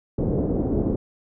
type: low-pass noise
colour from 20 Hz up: white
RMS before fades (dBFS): -23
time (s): 0.18-0.96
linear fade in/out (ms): 5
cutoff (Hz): 440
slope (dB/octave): 24
effects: none